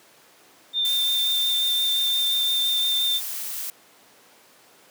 sine tone with vibrato, 3594 Hz, A7, 36 cents sharp, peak -20 dBFS, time 0.73-3.21 s, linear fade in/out 50 ms, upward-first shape sine, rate 5.7 Hz, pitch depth 12 cents each way
blue noise, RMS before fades -31 dBFS, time 0.85-3.7 s, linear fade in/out 0 ms
effects pink hiss -53 dBFS RMS until 4.9 s + high-pass 300 Hz 12 dB/octave

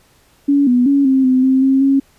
sine tone with pitch steps, 282.9 / 246.2 / 279.9 / 265.2 / 257.3 / 263 / 267.7 / 273.3 Hz, C#4 / B3 / C#4 / C4 / C4 / C4 / C4 / C#4, +35 / -5 / +17 / +23 / -29 / +9 / +40 / -24 cents, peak -9 dBFS, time 0.48-2 s, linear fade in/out 10 ms, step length 190 ms, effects pink hiss -53 dBFS RMS until 2.18 s + resampled to 32000 Hz

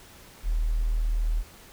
sine tone, 39.42 Hz, D#1, 23 cents sharp, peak -22 dBFS, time 0.43-1.44 s, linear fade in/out 50 ms, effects pink hiss -50 dBFS RMS until 1.72 s

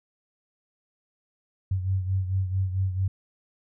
sine beating tone pair, 94 / 98.5 Hz, F#2 / G2, +28 / +9 cents, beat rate 4.5 Hz, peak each -24 / -31 dBFS, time 1.71-3.08 s, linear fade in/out 5 ms, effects none

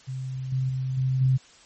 sine tone with level steps, 130.81 Hz, C3, in tune, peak -29 / -22 / -25 / -21 / -17 dBFS, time 0.07-1.38 s, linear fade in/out 20 ms, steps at 0.52 / 0.69 / 0.97 / 1.21 s, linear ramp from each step 5 ms, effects white hiss -53 dBFS RMS until 1.65 s + MP3 32 kbps

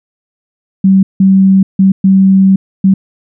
sine tone bursts at uneven times, 192.1 Hz, G3, 35 cents flat, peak -3 dBFS, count 5, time 0.84-1.03 / 1.2-1.63 / 1.79-1.92 / 2.04-2.56 / 2.84-2.94 s, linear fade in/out 5 ms, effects none

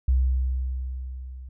sine tone with level ramp, 64.3 Hz, C2, 30 cents flat, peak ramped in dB -16 to -37 dBFS, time 0.08-1.49 s, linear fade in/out 5 ms, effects none

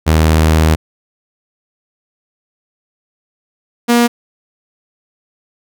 sawtooth tone pair in turn, 79.1 / 238.1 Hz, D#2 / A#3, +29 / +37 cents, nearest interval octave + perfect fifth, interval 1908 cents, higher second, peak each -4 dBFS, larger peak neither, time 0.06-0.76 / 3.88-4.08 s, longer first, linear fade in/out 20 ms, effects none

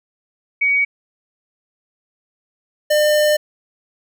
sine / square tone pair in turn, 2254 / 601.9 Hz, C#7 / D5, +28 / +42 cents, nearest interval octave + major seventh, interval 2286 cents, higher first, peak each -13 / -13 dBFS, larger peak neither, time 0.61-0.85 / 2.9-3.37 s, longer second, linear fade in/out 10 ms, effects none

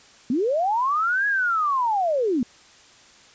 sine linear two-way sweep, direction up then down, 222.2 to 1680 to 222.2 Hz, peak -19 dBFS, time 0.3-2.43 s, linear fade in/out 2 ms, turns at 1.27 s, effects white hiss -51 dBFS RMS until 3.34 s + resampled to 16000 Hz

